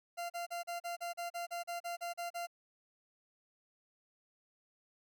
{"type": "tone bursts", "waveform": "40% pulse", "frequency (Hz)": 692, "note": "F5", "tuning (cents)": -16, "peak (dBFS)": -37, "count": 14, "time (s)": [0.17, 2.471], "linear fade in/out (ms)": 20, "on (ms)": 130, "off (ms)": 37, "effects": []}